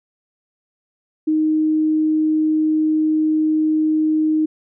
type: tone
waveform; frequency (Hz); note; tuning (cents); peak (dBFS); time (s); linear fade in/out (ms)
sine; 311.1; D#4; 0; -14; 1.27-4.46; 10
effects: none